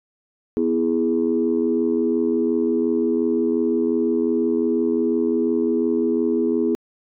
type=chord; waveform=sine; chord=E major; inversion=second; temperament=equal; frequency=246.9 / 329.6 / 415.3 Hz; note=B3 / E4 / G#4; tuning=0 / 0 / 0 cents; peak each=-21 dBFS; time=0.57-6.75 s; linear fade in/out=0 ms; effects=tanh soft clip ceiling -9 dBFS